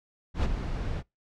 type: noise with ADSR envelope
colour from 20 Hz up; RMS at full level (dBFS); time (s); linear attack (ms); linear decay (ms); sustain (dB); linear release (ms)
brown; -22; 0.34-1.03; 100; 27; -9; 46
effects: noise-tail reverb RT60 0.2 s tail -25 dB re dry + low-pass 5000 Hz 12 dB/octave